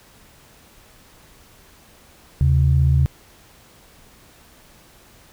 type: tone pair together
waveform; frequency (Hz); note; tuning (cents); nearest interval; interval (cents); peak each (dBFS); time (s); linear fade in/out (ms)
sine; 77.7 / 134.08; D#2 / C3; -2 / +43; major sixth; 945; -15; 2.41-3.06; 0
effects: tanh soft clip ceiling -5 dBFS + pink hiss -50 dBFS RMS until 5.32 s